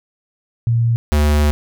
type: tone pair in turn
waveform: sine / square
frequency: 116.54 / 74.35 Hz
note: A#2 / D2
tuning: 0 / +22 cents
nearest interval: minor sixth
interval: 778 cents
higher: first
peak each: -12 dBFS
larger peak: neither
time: 0.67-0.96 / 1.12-1.51 s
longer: second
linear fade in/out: 0 ms
effects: none